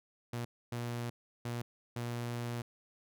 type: tone bursts at uneven times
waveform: sawtooth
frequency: 119.4 Hz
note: A#2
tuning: 42 cents sharp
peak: -32 dBFS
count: 4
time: 0.33-0.45 / 0.72-1.1 / 1.45-1.62 / 1.96-2.62 s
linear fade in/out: 5 ms
effects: none